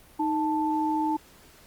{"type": "tone pair together", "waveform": "sine", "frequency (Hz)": [311.4, 880], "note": ["D#4", "A5"], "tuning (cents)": [2, 0], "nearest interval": "octave + tritone", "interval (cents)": 1798, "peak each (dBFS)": -26, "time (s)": [0.19, 1.17], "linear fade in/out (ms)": 10, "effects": ["pink hiss -54 dBFS RMS until 1.66 s", "Opus 32 kbps"]}